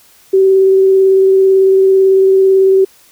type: tone with vibrato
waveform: sine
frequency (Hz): 383.6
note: G4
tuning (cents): -37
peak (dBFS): -5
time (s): 0.33-2.85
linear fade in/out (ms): 10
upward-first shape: triangle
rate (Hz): 18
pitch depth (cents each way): 14
effects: white hiss -46 dBFS RMS until 3.11 s